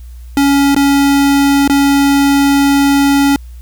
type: tone with dropouts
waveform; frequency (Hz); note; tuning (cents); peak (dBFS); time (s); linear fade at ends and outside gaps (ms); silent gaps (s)
square; 280; C#4; +18; -8; 0.37-3.36; 1; 0.747-0.763 / 1.677-1.697
effects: added 60 Hz sine -28 dBFS peak until 3.61 s + white hiss -50 dBFS RMS until 3.61 s